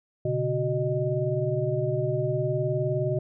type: tone cluster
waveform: sine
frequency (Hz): 122.5 / 142 / 372.5 / 616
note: B2 / C#3 / F#4 / D#5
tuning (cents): -14 / +42 / +12 / -17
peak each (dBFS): -29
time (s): 0.25-3.19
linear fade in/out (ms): 5
effects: none